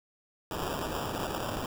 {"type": "noise with sample-and-hold", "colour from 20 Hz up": "blue", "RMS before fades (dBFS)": -34, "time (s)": [0.51, 1.66], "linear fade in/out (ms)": 2, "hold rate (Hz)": 2100, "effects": []}